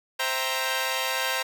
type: chord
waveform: 10% pulse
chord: C dominant seventh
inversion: none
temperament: equal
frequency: 523.3 / 659.3 / 784 / 932.3 Hz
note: C5 / E5 / G5 / Bb5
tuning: 0 / 0 / 0 / 0 cents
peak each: -21 / -25 / -25 / -21 dBFS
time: 0.19-1.43 s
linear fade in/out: 10 ms
effects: none